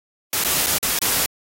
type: noise with dropouts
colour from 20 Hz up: white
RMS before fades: -20 dBFS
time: 0.33-1.26 s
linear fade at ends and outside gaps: 2 ms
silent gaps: 0.439-0.446 / 0.663-0.667 / 0.784-0.828 / 0.989-1.016 s
effects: AAC 48 kbps